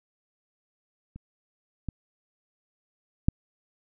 clicks, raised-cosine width 5 ms, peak -29 / -19 / -7 dBFS, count 3, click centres 1.16 / 1.887 / 3.285 s, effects none

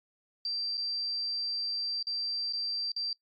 sine tone with dropouts, 4699 Hz, D8, in tune, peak -30 dBFS, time 0.45-3.13 s, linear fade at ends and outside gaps 2 ms, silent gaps 0.772-0.777 / 2.028-2.069 / 2.526-2.533 / 2.919-2.963 s, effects noise-tail reverb RT60 0.1 s tail -21 dB re dry + MP3 32 kbps

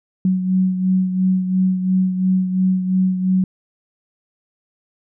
sine beating tone pair, 185.8 / 188.7 Hz, F#3 / F#3, +7 / +34 cents, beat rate 2.9 Hz, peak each -15 / -23 dBFS, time 0.25-3.44 s, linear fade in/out 2 ms, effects none

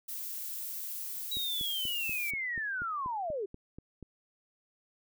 violet noise, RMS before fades -39 dBFS, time 0.08-2.31 s, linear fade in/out 10 ms
sine linear sweep, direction down, 3900 to 369.5 Hz, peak -32 dBFS, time 1.31-3.46 s, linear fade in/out 10 ms
click train, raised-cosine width 3 ms, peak -32 dBFS, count 12, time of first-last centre 1.37-4.027 s, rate 4.14 Hz
effects none

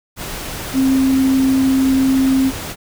sine tone in noise, 265.4 Hz, C4, 25 cents sharp, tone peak -11 dBFS, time 0.73-2.52 s, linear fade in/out 50 ms, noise pink, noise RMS -27 dBFS, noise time 0.16-2.76 s, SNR +13 dB, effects none

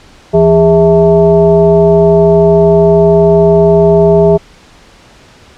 sine tone with frequency modulation, 409.4 Hz, G#4, 25 cents flat, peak -3 dBFS, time 0.33-4.38 s, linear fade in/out 20 ms, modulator 242 Hz, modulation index 1.1, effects pink hiss -40 dBFS RMS until 5.57 s + low-pass 6000 Hz 12 dB/octave

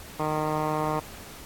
10% pulse tone with low-pass filter, 153.8 Hz, D#3, 20 cents flat, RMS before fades -27 dBFS, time 0.19-1 s, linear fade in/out 10 ms, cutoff 1200 Hz, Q 2.4, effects pink hiss -44 dBFS RMS until 1.45 s + AAC 64 kbps

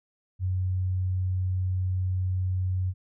sine tone, 92.5 Hz, F#2, in tune, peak -24 dBFS, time 0.39-2.94 s, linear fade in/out 50 ms, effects none

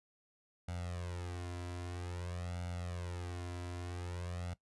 sawtooth tone with flanger, 88.2 Hz, F2, 18 cents sharp, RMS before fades -42 dBFS, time 0.68-4.54 s, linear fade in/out 5 ms, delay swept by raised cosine 1.4 to 3 ms, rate 0.51 Hz, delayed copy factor +0.85, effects noise-tail reverb RT60 0.1 s tail -18 dB re dry + resampled to 24000 Hz

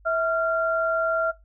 sine tone pair together, 652 / 1381.5 Hz, E5 / F6, -19 / -19 cents, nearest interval octave + minor second, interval 1300 cents, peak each -23 dBFS, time 0.05-1.32 s, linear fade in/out 20 ms, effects noise-tail reverb RT60 0.2 s tail -21 dB re dry + added 50 Hz sine -51 dBFS peak until 1.44 s

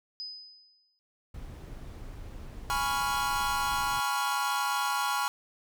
sine tone with exponential decay, 5010 Hz, D#8, 11 cents sharp, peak -34 dBFS, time 0.2-0.99 s, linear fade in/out 0 ms, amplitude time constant 170 ms
brown noise, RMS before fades -42 dBFS, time 1.34-4 s, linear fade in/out 5 ms
45% pulse chord, C# dominant seventh, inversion second, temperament equal, 830.6 / 987.8 / 1108.7 / 1396.9 Hz, G#5 / B5 / C#6 / E#6, 0 / 0 / 0 / 0 cents, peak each -33 dBFS, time 2.7-5.28 s, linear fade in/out 0 ms
effects none

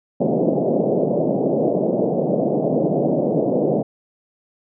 white band-pass noise, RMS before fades -19 dBFS, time 0.2-3.83 s, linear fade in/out 10 ms, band 140 to 640 Hz, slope 48 dB/octave, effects none

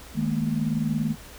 sine chord, D# suspended fourth, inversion none, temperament equal with one note detuned, 155.56 / 212.5 / 233.1 Hz, D#3 / G#3 / A#3, 0 / +40 / 0 cents, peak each -27 dBFS, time 0.14-1.16 s, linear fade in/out 50 ms, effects added 60 Hz sine -48 dBFS peak until 1.38 s + pink hiss -45 dBFS RMS until 1.38 s

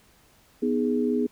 sine chord, G# minor, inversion first, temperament equal, 246.9 / 311.1 / 415.3 Hz, B3 / D#4 / G#4, 0 / 0 / 0 cents, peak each -24 / -29 / -26 dBFS, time 0.62-1.27 s, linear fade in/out 10 ms, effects pink hiss -59 dBFS RMS until 1.31 s

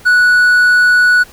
triangle tone with hard clipping, 1473 Hz, F#6, 8 cents flat, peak -7 dBFS, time 0.05-1.24 s, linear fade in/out 20 ms, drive 6 dB, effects pink hiss -40 dBFS RMS until 1.32 s

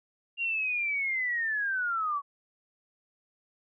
sine linear sweep, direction down, 2794 to 1108.7 Hz, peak -27 dBFS, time 0.37-2.22 s, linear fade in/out 50 ms, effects none

